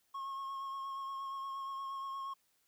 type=tone with vibrato; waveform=triangle; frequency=1086 Hz; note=C#6; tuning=36 cents flat; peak=-37 dBFS; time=0.14-2.34 s; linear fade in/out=10 ms; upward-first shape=triangle; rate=8.5 Hz; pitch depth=25 cents each way; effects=white hiss -75 dBFS RMS until 2.67 s